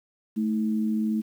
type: tone pair together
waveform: sine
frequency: 218.1 / 319.2 Hz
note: A3 / D#4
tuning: -15 / +44 cents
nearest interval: perfect fifth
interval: 659 cents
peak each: -23 / -32 dBFS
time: 0.36-1.22 s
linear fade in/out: 20 ms
effects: 9-bit